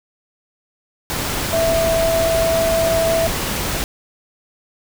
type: tone in noise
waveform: sine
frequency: 659.3 Hz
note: E5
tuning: in tune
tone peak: -15 dBFS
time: 1.53-3.27 s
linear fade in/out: 0 ms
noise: pink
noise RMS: -22 dBFS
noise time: 1.1-3.84 s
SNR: +4 dB
effects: none